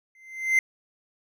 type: tone with exponential growth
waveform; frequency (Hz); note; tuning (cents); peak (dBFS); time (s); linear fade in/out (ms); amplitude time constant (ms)
triangle; 2077; C7; -13; -13; 0.15-0.59; 2; 94
effects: none